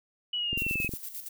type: linear sweep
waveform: sine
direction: down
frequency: 2957 to 2542 Hz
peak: -28 dBFS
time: 0.33-0.88 s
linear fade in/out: 5 ms
type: click train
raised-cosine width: 3 ms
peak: -23 dBFS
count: 10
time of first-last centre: 0.53-0.937 s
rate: 22.1 Hz
type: noise with tremolo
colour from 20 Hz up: violet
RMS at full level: -38 dBFS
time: 0.57-1.29 s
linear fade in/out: 10 ms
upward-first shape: square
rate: 8.7 Hz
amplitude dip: 60%
effects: none